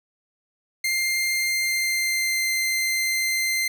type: tone with pitch glide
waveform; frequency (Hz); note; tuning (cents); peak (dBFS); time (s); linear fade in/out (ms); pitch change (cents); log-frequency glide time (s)
sawtooth; 2104 to 2082; C7 to C7; +9 to -9; -18; 0.84-3.68; 5; -18; 1.35-2.51
effects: none